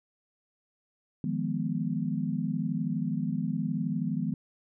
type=chord; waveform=sine; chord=F half-diminished seventh; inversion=third; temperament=equal; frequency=155.56 / 174.61 / 207.7 / 246.9 Hz; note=Eb3 / F3 / Ab3 / Cb4; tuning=0 / 0 / 0 / 0 cents; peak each=-33 dBFS; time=1.24-4.34 s; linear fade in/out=2 ms; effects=none